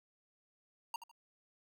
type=tone with echo; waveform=square; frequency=929 Hz; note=A#5; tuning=6 cents flat; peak=-37 dBFS; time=0.94-0.96 s; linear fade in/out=2 ms; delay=77 ms; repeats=2; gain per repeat=-11 dB; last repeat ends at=1.114 s; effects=none